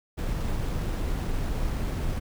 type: noise with sample-and-hold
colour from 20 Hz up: brown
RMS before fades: -28 dBFS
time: 0.17-2.2 s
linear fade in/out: 20 ms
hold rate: 11025 Hz
effects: none